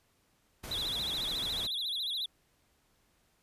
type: noise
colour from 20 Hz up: pink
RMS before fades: -43 dBFS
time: 0.63-1.67 s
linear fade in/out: 10 ms
type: tone with vibrato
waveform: triangle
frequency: 3648 Hz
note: A#7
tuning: 38 cents flat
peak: -31 dBFS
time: 0.71-2.26 s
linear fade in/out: 5 ms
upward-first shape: sine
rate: 14 Hz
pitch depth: 180 cents each way
effects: pink hiss -71 dBFS RMS until 3.42 s + resampled to 32000 Hz